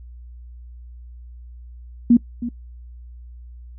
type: tone with echo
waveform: sine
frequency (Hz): 238.1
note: A#3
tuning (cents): +37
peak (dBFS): -8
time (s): 2.1-2.17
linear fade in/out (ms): 5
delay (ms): 320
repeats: 1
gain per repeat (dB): -14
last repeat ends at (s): 2.49
effects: noise-tail reverb RT60 0.1 s tail -21 dB re dry + added 60 Hz sine -37 dBFS peak until 3.78 s